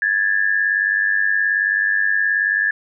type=tone pair together; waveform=sine; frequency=1661.2 / 1760 Hz; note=G#6 / A6; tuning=0 / 0 cents; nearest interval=minor second; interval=100 cents; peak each=-18 dBFS; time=0.02-2.71 s; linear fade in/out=2 ms; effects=none